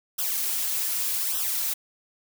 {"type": "noise with flanger", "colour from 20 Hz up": "blue", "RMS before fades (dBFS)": -27, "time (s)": [0.18, 1.74], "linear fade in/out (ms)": 10, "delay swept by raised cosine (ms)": [0.44, 6.24], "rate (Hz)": 0.84, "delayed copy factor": -0.8, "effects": []}